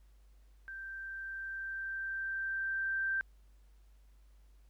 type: tone with level ramp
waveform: sine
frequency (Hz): 1568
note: G6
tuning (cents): 0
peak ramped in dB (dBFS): -42 to -30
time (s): 0.68-3.21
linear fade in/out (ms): 0
effects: added 50 Hz sine -58 dBFS peak until 4.69 s + pink hiss -75 dBFS RMS until 4.69 s